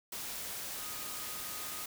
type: tone in noise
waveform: sine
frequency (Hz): 1244.5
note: D#6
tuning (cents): 0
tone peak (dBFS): -51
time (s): 0.78-1.84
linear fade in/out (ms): 5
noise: white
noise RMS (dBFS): -41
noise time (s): 0.12-1.86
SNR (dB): -13
effects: none